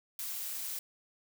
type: noise with amplitude modulation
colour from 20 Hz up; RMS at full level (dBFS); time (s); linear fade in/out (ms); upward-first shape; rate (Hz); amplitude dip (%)
blue; -37; 0.19-0.79; 2; sine; 209; 35
effects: none